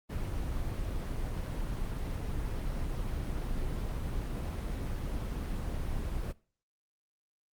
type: noise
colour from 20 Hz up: brown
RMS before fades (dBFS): -34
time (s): 0.09-6.33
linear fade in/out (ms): 20
effects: noise-tail reverb RT60 0.4 s tail -21 dB re dry + Opus 24 kbps